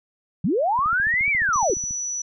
sine linear two-way sweep, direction up then down, 138.8 to 2349 to 320.3 Hz, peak -18 dBFS, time 0.44-1.74 s, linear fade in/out 5 ms, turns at 1.3 s
click train, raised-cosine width 5 ms, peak -27 dBFS, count 17, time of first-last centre 0.79-1.909 s, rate 14.3 Hz
sine tone, 5920 Hz, F#8, in tune, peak -25 dBFS, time 1.53-2.22 s, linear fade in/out 5 ms
effects none

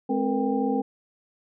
sine tone cluster, 211.9 / 262.7 / 450.8 / 485.1 / 794 Hz, G#3 / C4 / A4 / B4 / G5, +35 / +7 / +42 / -31 / +22 cents, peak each -29 / -25 / -30 / -31 / -30 dBFS, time 0.09-0.82 s, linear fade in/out 10 ms, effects none

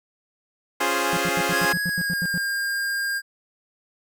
10% pulse chord, Db major seventh, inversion none, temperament equal with one note detuned, 277.2 / 349.2 / 414.1 / 523.3 Hz, Db4 / F4 / Ab4 / C5, 0 / 0 / -5 / 0 cents, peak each -20 / -18 / -18 / -19 dBFS, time 0.8-1.73 s, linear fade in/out 10 ms
triangle tone bursts, 174.61 Hz, F3, in tune, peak -23 dBFS, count 11, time 1.13-2.378 s, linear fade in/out 0 ms, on 38 ms, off 83 ms
square tone with pitch glide, 1662 to 1608.2 Hz, G#6 to G6, +1 to +44 cents, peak -24 dBFS, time 1.51-3.22 s, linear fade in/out 50 ms, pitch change -57 cents, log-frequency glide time 1.87-2.27 s
effects none

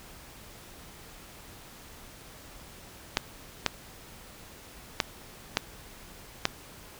clicks, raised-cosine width 0.2 ms, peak -5 dBFS, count 5, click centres 3.171 / 3.663 / 5.002 / 5.571 / 6.454 s, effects pink hiss -49 dBFS RMS until 6.99 s

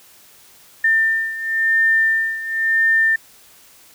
sine beating tone pair, 1800 / 1800.95 Hz, A6 / A6, +39 / +40 cents, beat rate 0.95 Hz, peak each -16 / -20 dBFS, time 0.84-3.16 s, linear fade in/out 5 ms, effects white hiss -48 dBFS RMS until 3.94 s

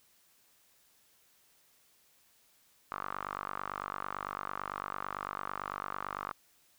sawtooth tone with band-pass filter, 48.95 Hz, G1, 2 cents flat, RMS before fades -40 dBFS, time 2.91-6.33 s, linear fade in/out 10 ms, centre 1200 Hz, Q 5.3, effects white hiss -67 dBFS RMS until 6.78 s

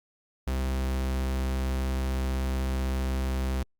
45% pulse tone, 65.41 Hz, C2, in tune, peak -26 dBFS, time 0.47-3.63 s, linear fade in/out 5 ms, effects Opus 48 kbps

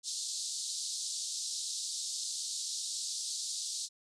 pink band-pass noise, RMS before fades -38 dBFS, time 0.03-3.89 s, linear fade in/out 50 ms, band 3900 to 9000 Hz, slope 48 dB/octave, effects none

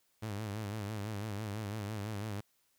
sawtooth tone with vibrato, 105 Hz, G#2, 19 cents sharp, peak -33 dBFS, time 0.22-2.41 s, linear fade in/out 10 ms, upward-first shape sine, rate 6 Hz, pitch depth 95 cents each way, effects white hiss -74 dBFS RMS until 2.78 s

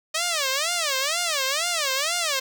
5% pulse tone with vibrato, 609 Hz, D#5, 37 cents flat, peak -11 dBFS, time 0.14-2.4 s, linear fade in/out 10 ms, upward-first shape sine, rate 2.1 Hz, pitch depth 260 cents each way, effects none

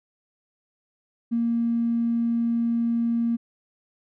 triangle tone with tanh clipping, 233.1 Hz, A#3, in tune, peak -20 dBFS, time 1.31-3.37 s, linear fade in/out 20 ms, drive 2 dB, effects none

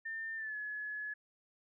sine tone with pitch glide, 1800 to 1700.9 Hz, A6 to G#6, +39 to +41 cents, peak -38 dBFS, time 0.05-1.14 s, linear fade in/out 10 ms, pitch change -98 cents, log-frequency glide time 0.36-0.56 s, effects none

